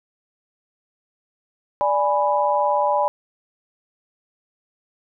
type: chord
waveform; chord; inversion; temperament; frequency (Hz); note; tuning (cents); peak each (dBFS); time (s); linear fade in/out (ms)
sine; G# diminished; second; equal; 587.3 / 830.6 / 987.8; D5 / G#5 / B5; 0 / 0 / 0; -21; 1.81-3.08; 0
effects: none